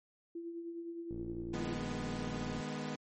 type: tone with tremolo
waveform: sine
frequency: 337.6 Hz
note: E4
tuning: 41 cents sharp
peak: -38 dBFS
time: 0.35-1.75 s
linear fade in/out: 5 ms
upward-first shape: triangle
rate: 9.7 Hz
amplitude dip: 50%
type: click train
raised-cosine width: 3 ms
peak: -32 dBFS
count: 88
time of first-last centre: 1.11-2.602 s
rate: 58.3 Hz
type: chord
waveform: sawtooth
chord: G# minor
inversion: second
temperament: equal with one note detuned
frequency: 153.16 / 207.7 / 246.9 Hz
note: D#3 / G#3 / B3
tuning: -27 / 0 / 0 cents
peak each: -39 / -39 / -37 dBFS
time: 1.53-2.96 s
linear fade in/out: 10 ms
effects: MP3 32 kbps